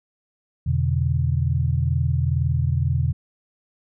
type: tone cluster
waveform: sine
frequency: 85 / 124.2 / 146.4 Hz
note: F2 / B2 / D3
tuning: -46 / +10 / -5 cents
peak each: -22 / -22 / -24 dBFS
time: 0.66-3.13 s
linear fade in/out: 10 ms
effects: none